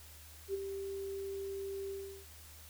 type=tone with ADSR envelope; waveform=sine; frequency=391.7 Hz; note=G4; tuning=1 cent flat; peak=-31 dBFS; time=0.48-2.26 s; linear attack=61 ms; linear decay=20 ms; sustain=-7 dB; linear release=360 ms; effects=added 77 Hz sine -55 dBFS peak until 2.69 s + white hiss -56 dBFS RMS until 2.69 s